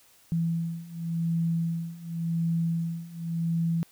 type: beating tone pair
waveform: sine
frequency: 166 / 166.9 Hz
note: E3 / E3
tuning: +12 / +22 cents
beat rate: 0.9 Hz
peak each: -30 / -28 dBFS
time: 0.32-3.83 s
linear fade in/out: 0 ms
effects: white hiss -59 dBFS RMS until 3.91 s